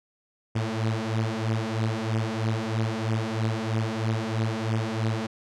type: beating tone pair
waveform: sawtooth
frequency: 109.7 / 112.8 Hz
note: A2 / A2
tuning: -5 / +44 cents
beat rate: 3.1 Hz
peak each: -24 dBFS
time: 0.55-5.27 s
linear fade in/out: 10 ms
effects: low-pass 6000 Hz 12 dB/octave